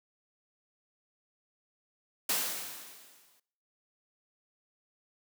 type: noise with exponential decay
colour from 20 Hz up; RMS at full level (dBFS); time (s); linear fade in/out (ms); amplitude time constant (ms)
white; -28; 2.29-3.4; 5; 240
effects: noise-tail reverb RT60 0.7 s tail -22 dB re dry + high-pass 200 Hz 12 dB/octave